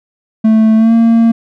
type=tone with pitch glide; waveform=triangle; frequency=220 to 229.1 Hz; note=A3 to A#3; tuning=0 to -30 cents; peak=-3 dBFS; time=0.44-1.32 s; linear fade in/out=10 ms; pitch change=+70 cents; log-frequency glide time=0.76-0.93 s; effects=none